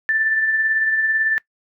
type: tone with tremolo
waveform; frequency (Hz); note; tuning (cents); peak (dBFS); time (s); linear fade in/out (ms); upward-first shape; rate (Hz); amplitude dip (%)
sine; 1767; A6; +7; -14; 0.09-1.38; 0; triangle; 18; 45
effects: noise-tail reverb RT60 0.1 s tail -22 dB re dry